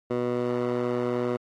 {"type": "tone with band-pass filter", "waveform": "15% pulse", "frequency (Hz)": 122.4, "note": "B2", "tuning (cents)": -15, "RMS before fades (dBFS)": -27, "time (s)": [0.1, 1.37], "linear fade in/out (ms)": 10, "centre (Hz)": 500, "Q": 0.96, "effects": ["AAC 48 kbps"]}